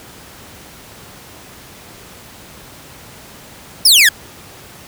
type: exponential sweep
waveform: sawtooth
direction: down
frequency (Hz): 5580 to 1582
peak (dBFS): -3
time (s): 3.85-4.09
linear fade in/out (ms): 5
effects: pink hiss -38 dBFS RMS until 4.87 s + high-pass 60 Hz 12 dB/octave

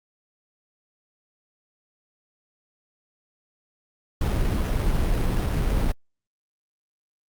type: noise with sample-and-hold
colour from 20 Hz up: brown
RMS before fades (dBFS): -22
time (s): 4.21-5.92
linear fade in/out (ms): 5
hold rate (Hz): 4410
effects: Opus 48 kbps

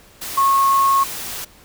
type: tone in noise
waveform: sine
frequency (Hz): 1093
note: C#6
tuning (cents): -25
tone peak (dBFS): -12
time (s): 0.37-1.04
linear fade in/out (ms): 10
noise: white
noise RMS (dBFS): -29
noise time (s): 0.21-1.45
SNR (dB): +14
effects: pink hiss -48 dBFS RMS until 1.64 s

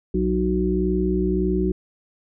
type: harmonic tone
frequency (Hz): 61.74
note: B1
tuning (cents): 0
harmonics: 1 / 3 / 5 / 6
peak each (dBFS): -25 / -23 / -26 / -23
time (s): 0.14-1.72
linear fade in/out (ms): 5
effects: none

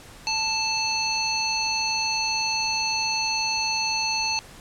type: harmonic tone with a mistuned harmonic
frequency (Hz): 880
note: A5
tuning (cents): 0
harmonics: 1 / 3 / 5 / 7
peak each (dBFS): -29 / -28 / -26 / -31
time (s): 0.27-4.39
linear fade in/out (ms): 0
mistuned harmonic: 5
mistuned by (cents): -19
effects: pink hiss -46 dBFS RMS until 4.6 s + low-pass 11000 Hz 12 dB/octave

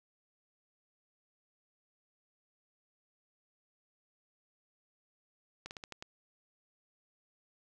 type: slowing click train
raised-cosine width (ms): 0.2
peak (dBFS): -26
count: 6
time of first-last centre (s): 5.66-6.025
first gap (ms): 49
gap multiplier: 1.2
effects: none

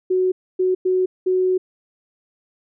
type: tone bursts at uneven times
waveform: sine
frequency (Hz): 370.2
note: F#4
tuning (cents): +1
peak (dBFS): -15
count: 4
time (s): 0.1-0.32 / 0.59-0.75 / 0.85-1.06 / 1.26-1.58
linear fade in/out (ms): 10
effects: none

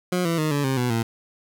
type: tone with pitch steps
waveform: 20% pulse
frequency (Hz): 180 / 166.98 / 154.9 / 143.69 / 133.3 / 123.66 / 114.71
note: F#3 / E3 / D#3 / D3 / C3 / B2 / A#2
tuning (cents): -47 / +23 / -7 / -37 / +33 / +3 / -27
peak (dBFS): -16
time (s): 0.12-1.03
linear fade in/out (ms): 5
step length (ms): 130
effects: none

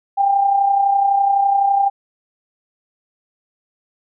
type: tone with amplitude modulation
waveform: sine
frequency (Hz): 795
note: G5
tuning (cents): +24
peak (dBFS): -10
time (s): 0.17-1.9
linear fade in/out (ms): 20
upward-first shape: sine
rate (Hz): 31.9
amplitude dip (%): 50
effects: none

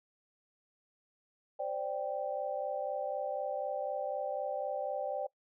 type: chord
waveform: sine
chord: C suspended second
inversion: none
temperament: equal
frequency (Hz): 523.3 / 587.3 / 784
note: C5 / D5 / G5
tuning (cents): 0 / 0 / 0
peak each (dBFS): -39 / -36 / -38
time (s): 1.59-5.27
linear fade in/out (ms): 10
effects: noise-tail reverb RT60 0.1 s tail -21 dB re dry

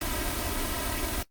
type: noise with comb filter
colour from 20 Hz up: pink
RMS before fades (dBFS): -30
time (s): 0.01-1.23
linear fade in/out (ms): 5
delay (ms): 3.1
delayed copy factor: +0.8
effects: noise-tail reverb RT60 0.1 s tail -18 dB re dry + Opus 32 kbps

